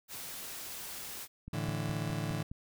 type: noise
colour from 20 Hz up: white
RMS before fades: -43 dBFS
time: 0.08-1.28 s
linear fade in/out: 50 ms
type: click train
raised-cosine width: 5 ms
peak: -31 dBFS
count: 6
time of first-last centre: 1.48-2.515 s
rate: 4.83 Hz
type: chord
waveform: 35% pulse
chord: A suspended fourth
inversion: none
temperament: just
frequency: 110 / 146.67 / 165 Hz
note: A2 / D3 / E3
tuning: 0 / -2 / +2 cents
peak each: -36 dBFS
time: 1.53-2.43 s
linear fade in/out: 5 ms
effects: none